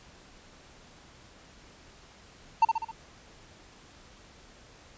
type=tone with echo; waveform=triangle; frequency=902 Hz; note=A5; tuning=43 cents sharp; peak=-14 dBFS; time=2.62-2.65 s; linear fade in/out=5 ms; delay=66 ms; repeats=4; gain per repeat=-5 dB; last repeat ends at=2.914 s; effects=pink hiss -54 dBFS RMS until 4.97 s + resampled to 16000 Hz

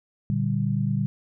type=chord; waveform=sine; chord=G minor; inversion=first; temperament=just; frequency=117.6 / 147 / 196 Hz; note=Bb2 / D3 / G3; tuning=+16 / +2 / 0 cents; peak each=-26 dBFS; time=0.3-1.06 s; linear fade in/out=0 ms; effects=none

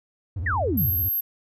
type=tone with vibrato; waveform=triangle; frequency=87.31 Hz; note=F2; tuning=in tune; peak=-24 dBFS; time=0.36-1.09 s; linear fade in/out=5 ms; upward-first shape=sine; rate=16 Hz; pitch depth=290 cents each way
type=exponential sweep; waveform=sine; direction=down; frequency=1975.5 to 92.5 Hz; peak=-22 dBFS; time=0.46-0.9 s; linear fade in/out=5 ms
type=tone; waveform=sine; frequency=12544 Hz; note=G9; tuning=in tune; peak=-22 dBFS; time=0.77-1.21 s; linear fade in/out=10 ms
effects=none

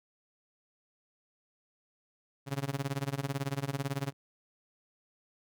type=tone with tremolo; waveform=sawtooth; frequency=138.59 Hz; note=C#3; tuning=in tune; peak=-25 dBFS; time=2.46-4.13 s; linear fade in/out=50 ms; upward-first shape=sine; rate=18 Hz; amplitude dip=95%; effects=none

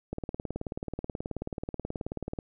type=click train; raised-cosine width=2 ms; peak=-20 dBFS; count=43; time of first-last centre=0.13-2.388 s; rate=18.6 Hz; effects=none

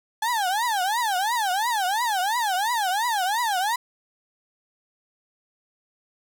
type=tone with vibrato; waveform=35% pulse; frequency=843 Hz; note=G#5; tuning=26 cents sharp; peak=-20 dBFS; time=0.22-3.76 s; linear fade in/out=5 ms; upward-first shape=triangle; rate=2.9 Hz; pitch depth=300 cents each way; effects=none

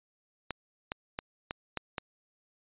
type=clicks; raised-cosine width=0.3 ms; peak=-17 dBFS; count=6; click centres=0.507 / 0.919 / 1.189 / 1.509 / 1.773 / 1.982 s; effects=resampled to 8000 Hz

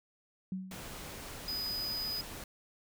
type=tone with exponential decay; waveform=sine; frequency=187.7 Hz; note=F#3; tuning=25 cents sharp; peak=-32 dBFS; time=0.52-1.03 s; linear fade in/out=2 ms; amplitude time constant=110 ms
type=noise; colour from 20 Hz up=pink; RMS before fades=-45 dBFS; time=0.71-2.44 s; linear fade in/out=2 ms
type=tone; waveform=square; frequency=4978 Hz; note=D#8; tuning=in tune; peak=-35 dBFS; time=1.48-2.21 s; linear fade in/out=2 ms
effects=none

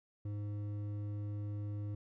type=tone with hard clipping; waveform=sine; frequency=103.3 Hz; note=G#2; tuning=9 cents flat; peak=-39 dBFS; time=0.25-1.95 s; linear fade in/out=5 ms; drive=8 dB; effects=none

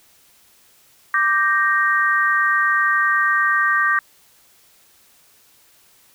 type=chord; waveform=sine; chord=G minor; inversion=second; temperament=equal; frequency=1174.7 / 1568 / 1864.7 Hz; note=D6 / G6 / Bb6; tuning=0 / 0 / 0 cents; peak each=-19 dBFS; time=1.14-3.99 s; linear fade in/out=2 ms; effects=white hiss -54 dBFS RMS until 6.14 s

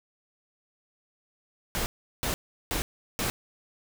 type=noise bursts; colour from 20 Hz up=pink; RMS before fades=-29 dBFS; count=4; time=1.75-3.3 s; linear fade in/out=0 ms; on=110 ms; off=370 ms; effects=none

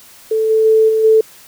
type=tone with level steps; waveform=sine; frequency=440 Hz; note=A4; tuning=in tune; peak=-12 / -9 / -7 / -11 / -6 dBFS; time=0.31-1.21 s; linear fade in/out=5 ms; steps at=0.49 / 0.64 / 0.88 / 1.03 s; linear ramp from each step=20 ms; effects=white hiss -42 dBFS RMS until 1.47 s

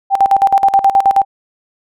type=tone with tremolo; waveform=sine; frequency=786 Hz; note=G5; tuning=4 cents sharp; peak=-5 dBFS; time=0.1-1.25 s; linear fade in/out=50 ms; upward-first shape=square; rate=9.4 Hz; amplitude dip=80%; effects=none

